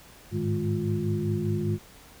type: tone cluster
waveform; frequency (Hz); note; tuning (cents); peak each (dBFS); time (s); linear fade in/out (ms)
sine; 101.5 / 106.5 / 154.1 / 208.5 / 353.2; G#2 / G#2 / D#3 / G#3 / F4; -39 / +44 / -16 / +7 / +20; -31; 0.31-1.79; 50
effects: pink hiss -51 dBFS RMS until 2.2 s